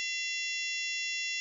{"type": "harmonic tone with a mistuned harmonic", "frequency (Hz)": 683, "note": "F5", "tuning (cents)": -39, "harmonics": [3, 4, 5, 6, 7, 8, 9, 10], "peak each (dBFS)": [-38, -35, -41, -47, -47, -41, -46, -44], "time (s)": [0, 1.4], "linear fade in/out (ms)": 0, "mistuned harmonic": 3, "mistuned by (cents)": -17, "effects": []}